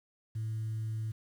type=tone; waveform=sine; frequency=110.2 Hz; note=A2; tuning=3 cents sharp; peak=-31 dBFS; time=0.35-1.12 s; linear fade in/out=10 ms; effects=tanh soft clip ceiling -30 dBFS + 10-bit